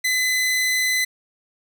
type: tone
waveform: sawtooth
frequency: 2018 Hz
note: B6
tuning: 37 cents sharp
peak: -15 dBFS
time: 0.04-1.05 s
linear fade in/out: 10 ms
effects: none